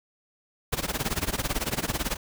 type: noise with tremolo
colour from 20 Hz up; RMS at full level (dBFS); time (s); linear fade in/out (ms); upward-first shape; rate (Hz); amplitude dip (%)
pink; -26; 0.72-2.17; 10; sine; 18; 90
effects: none